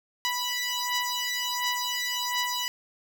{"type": "beating tone pair", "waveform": "10% pulse", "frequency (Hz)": [984, 985.4], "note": ["B5", "B5"], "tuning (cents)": [-7, -4], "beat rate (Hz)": 1.4, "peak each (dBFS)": [-21, -22], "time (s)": [0.25, 2.68], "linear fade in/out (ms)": 0, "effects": []}